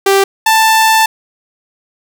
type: tone pair in turn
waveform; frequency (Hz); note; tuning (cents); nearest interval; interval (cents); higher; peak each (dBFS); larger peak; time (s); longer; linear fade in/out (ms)
sawtooth; 392 / 884.6; G4 / A5; 0 / +9; octave + major second; 1409; second; -3; neither; 0.06-0.24 / 0.46-1.06; second; 5
effects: none